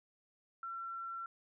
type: tone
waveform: sine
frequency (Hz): 1355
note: E6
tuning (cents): +47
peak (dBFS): -40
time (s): 0.63-1.26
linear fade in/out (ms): 2
effects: none